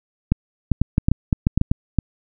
clicks, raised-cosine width 5 ms, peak -3 dBFS, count 12, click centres 0.32 / 0.717 / 0.816 / 0.981 / 1.085 / 1.116 / 1.328 / 1.469 / 1.576 / 1.614 / 1.715 / 1.987 s, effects none

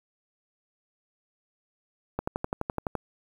click train, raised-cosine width 1 ms, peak -14 dBFS, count 10, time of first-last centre 2.19-2.953 s, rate 11.8 Hz, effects 8-bit

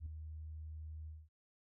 sine tone with ADSR envelope, 78 Hz, D#2, 5 cents sharp, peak -37 dBFS, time 0-1.29 s, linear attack 62 ms, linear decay 3 ms, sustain -7 dB, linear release 220 ms, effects tanh soft clip ceiling -37 dBFS

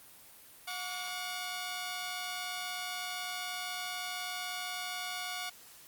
10% pulse tone pair together, 724 / 1140 Hz, F#5 / C#6, -38 / +48 cents, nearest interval minor sixth, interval 786 cents, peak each -30 / -33 dBFS, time 0.67-5.5 s, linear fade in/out 10 ms, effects white hiss -55 dBFS RMS until 5.87 s + Opus 32 kbps

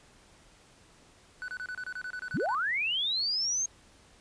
triangle tone bursts, 1493 Hz, F#6, 15 cents sharp, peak -33 dBFS, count 13, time 1.42-2.549 s, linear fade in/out 0 ms, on 61 ms, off 28 ms
sine linear sweep, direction up, 97 to 6500 Hz, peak -27 dBFS, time 2.34-3.66 s, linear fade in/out 5 ms
effects pink hiss -59 dBFS RMS until 4.2 s + resampled to 22050 Hz

